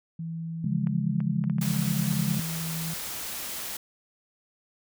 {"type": "tone with pitch glide", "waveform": "sine", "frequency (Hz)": [164.4, 163.36], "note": ["E3", "E3"], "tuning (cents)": [-4, -15], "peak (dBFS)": -31, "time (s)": [0.19, 2.94], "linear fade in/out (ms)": 5, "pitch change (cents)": -11, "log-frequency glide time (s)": [0.64, 1.5]}
{"type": "chord", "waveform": "sine", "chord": "Db major", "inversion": "none", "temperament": "just", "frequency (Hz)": [138.59, 173.24, 207.9], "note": ["Db3", "F3", "Ab3"], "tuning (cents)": [0, -14, 2], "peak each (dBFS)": -29, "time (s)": [0.64, 2.4], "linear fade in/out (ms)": 5}
{"type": "clicks", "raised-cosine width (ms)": 0.5, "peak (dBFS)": -28, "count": 10, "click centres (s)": [0.871, 1.204, 1.44, 1.498, 1.584, 1.74, 1.826, 2.127, 2.498, 2.553]}
{"type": "noise", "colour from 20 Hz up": "white", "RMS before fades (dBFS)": -35, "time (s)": [1.61, 3.77], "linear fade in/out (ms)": 5}
{"effects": []}